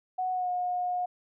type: tone with pitch glide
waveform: sine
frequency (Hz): 740 to 720.2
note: F#5 to F#5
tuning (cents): 0 to -47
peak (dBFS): -27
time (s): 0.18-1.06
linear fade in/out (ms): 10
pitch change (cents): -47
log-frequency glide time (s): 0.32-0.5
effects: none